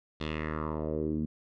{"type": "tone with low-pass filter sweep", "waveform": "10% pulse", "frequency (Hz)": 77.5, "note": "D#2", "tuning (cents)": -6, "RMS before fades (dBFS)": -33, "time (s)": [0.2, 1.26], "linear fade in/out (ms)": 10, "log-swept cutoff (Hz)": [3800, 220], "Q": 2.9, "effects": []}